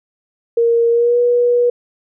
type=tone with pitch glide; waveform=sine; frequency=466.2 to 484 Hz; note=A#4 to B4; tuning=0 to -35 cents; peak=-10 dBFS; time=0.57-1.7 s; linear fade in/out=5 ms; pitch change=+65 cents; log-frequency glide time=0.9-1.19 s; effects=none